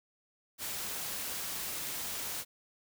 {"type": "noise", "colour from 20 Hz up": "white", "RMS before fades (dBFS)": -38, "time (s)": [0.58, 2.45], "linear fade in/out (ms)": 50, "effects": []}